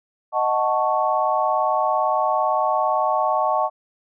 sine chord, D# half-diminished seventh, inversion none, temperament equal, 622.3 / 740 / 880 / 1108.7 Hz, D#5 / F#5 / A5 / C#6, 0 / 0 / 0 / 0 cents, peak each -23 dBFS, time 0.32-3.7 s, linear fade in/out 50 ms, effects none

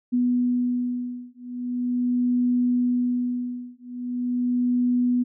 sine beating tone pair, 246 / 246.41 Hz, B3 / B3, -7 / -4 cents, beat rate 0.41 Hz, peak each -24 dBFS, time 0.12-5.24 s, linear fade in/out 20 ms, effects none

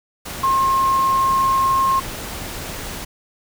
sine tone in noise, 1069 Hz, C6, 37 cents sharp, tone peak -14 dBFS, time 0.43-2 s, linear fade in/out 10 ms, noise pink, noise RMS -30 dBFS, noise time 0.25-3.05 s, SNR +13 dB, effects none

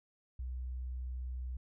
sine tone, 62.8 Hz, B1, 30 cents sharp, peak -37 dBFS, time 0.39-1.57 s, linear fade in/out 5 ms, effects none

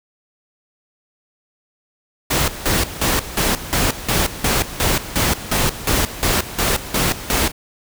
pink noise with tremolo, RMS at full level -17 dBFS, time 2.3-7.52 s, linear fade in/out 10 ms, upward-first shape square, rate 2.8 Hz, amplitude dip 80%, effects none

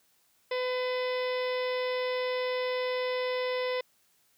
harmonic tone with a mistuned harmonic, 504 Hz, B4, 35 cents sharp, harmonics 1 / 2 / 3 / 4 / 5 / 6 / 7 / 8 / 9 / 10, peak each -29 / -38 / -48 / -38 / -45 / -47 / -44 / -48 / -53 / -47 dBFS, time 0.51-3.81 s, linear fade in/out 5 ms, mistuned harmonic 10, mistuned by +36 cents, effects white hiss -68 dBFS RMS until 4.37 s + high-pass 60 Hz 12 dB/octave

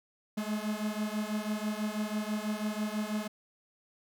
45% pulse beating tone pair, 210 / 216.1 Hz, G#3 / A3, +19 / -31 cents, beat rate 6.1 Hz, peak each -34 / -35 dBFS, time 0.37-3.28 s, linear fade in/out 10 ms, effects none

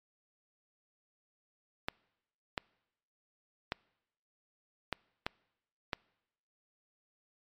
clicks, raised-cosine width 0.3 ms, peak -16 dBFS, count 6, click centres 1.885 / 2.578 / 3.721 / 4.927 / 5.265 / 5.932 s, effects noise-tail reverb RT60 0.9 s tail -26 dB re dry + MP3 64 kbps

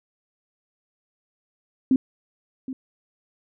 sine tone with echo, 261.6 Hz, C4, in tune, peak -14 dBFS, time 1.91-1.96 s, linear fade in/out 2 ms, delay 770 ms, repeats 1, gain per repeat -14 dB, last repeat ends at 2.73 s, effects none

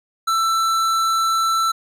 triangle tone with hard clipping, 1332 Hz, E6, 18 cents sharp, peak -18 dBFS, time 0.27-1.72 s, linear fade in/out 10 ms, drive 18 dB, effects none

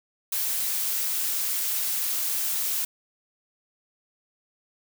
blue noise, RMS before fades -27 dBFS, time 0.32-2.85 s, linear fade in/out 5 ms, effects none

